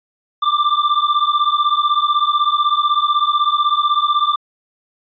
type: beating tone pair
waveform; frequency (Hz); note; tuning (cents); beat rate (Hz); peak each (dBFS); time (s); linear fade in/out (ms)
square; 1174.7 / 1190.7; D6 / D6; 0 / +23; 16; -17; 0.42-4.36; 10
effects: resampled to 11025 Hz